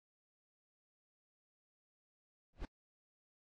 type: noise with exponential growth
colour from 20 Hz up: brown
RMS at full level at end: -35 dBFS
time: 2.53-2.65 s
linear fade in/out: 1 ms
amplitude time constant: 24 ms
effects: low-pass 5000 Hz 12 dB/octave + AAC 48 kbps